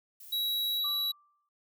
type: noise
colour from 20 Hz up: violet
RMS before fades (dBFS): -49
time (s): 0.2-0.78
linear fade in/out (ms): 5
type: tone with pitch glide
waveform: square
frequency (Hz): 3880 to 3914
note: B7 to B7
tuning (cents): -31 to -16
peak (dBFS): -29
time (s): 0.32-1.12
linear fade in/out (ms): 10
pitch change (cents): +15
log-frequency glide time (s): 0.7-0.92
type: tone with exponential decay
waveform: sine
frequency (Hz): 1174.7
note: D6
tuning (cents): 0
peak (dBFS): -39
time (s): 0.84-1.49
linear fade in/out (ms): 5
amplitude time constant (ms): 140
effects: none